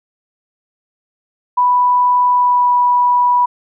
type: tone with pitch glide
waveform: sine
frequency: 987.8 to 979.8 Hz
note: B5 to B5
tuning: 0 to -14 cents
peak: -9 dBFS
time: 1.57-3.46 s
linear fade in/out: 10 ms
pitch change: -14 cents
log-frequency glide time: 2.3-2.73 s
effects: none